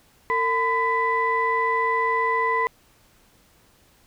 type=tone cluster; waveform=sine; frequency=453.7 / 1010 / 1983 Hz; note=A#4 / B5 / B6; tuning=-47 / +39 / +7 cents; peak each=-26 / -21 / -25 dBFS; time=0.3-2.67 s; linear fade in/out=0 ms; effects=tanh soft clip ceiling -10 dBFS + pink hiss -58 dBFS RMS until 4.06 s